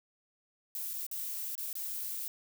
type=noise with dropouts; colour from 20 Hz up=violet; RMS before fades=-38 dBFS; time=0.75-2.28 s; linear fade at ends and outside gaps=1 ms; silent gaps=0.933-0.937 / 1.066-1.113 / 1.553-1.579 / 1.73-1.753 s; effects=none